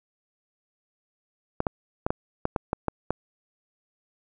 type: clicks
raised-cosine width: 1 ms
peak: -10 dBFS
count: 9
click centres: 1.604 / 1.668 / 2.065 / 2.105 / 2.454 / 2.562 / 2.731 / 2.883 / 3.106 s
effects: none